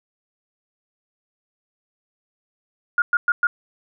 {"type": "tone bursts", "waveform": "sine", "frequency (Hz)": 1422, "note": "F6", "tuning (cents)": 31, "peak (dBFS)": -14, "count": 4, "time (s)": [2.98, 3.47], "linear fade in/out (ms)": 2, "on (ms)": 40, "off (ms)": 110, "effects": []}